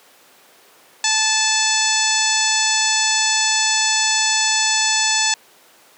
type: harmonic tone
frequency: 873 Hz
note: A5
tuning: 14 cents flat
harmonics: 1 / 2 / 3 / 4 / 5 / 6 / 7 / 8 / 9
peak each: -24 / -24 / -24 / -24 / -24 / -24 / -24 / -24 / -24 dBFS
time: 1.04-5.34 s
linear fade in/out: 2 ms
effects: pink hiss -49 dBFS RMS until 5.97 s + high-pass 400 Hz 12 dB/octave